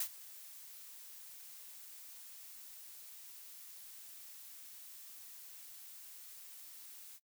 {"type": "noise with ADSR envelope", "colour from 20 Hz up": "blue", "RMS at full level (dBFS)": -35, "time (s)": [0, 7.2], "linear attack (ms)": 4, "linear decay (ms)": 77, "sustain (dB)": -18, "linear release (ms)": 53, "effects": ["noise-tail reverb RT60 0.1 s tail -22 dB re dry"]}